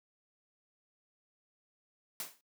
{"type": "noise with exponential decay", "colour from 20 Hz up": "white", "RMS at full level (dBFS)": -36, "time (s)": [2.2, 2.41], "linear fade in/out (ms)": 1, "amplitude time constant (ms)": 44, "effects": ["noise-tail reverb RT60 0.1 s tail -21 dB re dry", "high-pass 200 Hz 12 dB/octave"]}